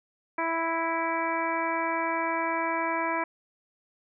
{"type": "harmonic tone", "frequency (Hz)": 329.6, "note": "E4", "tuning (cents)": 0, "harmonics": [1, 2, 3, 4, 5, 6, 7], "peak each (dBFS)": [-34, -33, -29, -37, -36, -38, -35], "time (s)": [0.38, 3.24], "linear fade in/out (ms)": 5, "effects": []}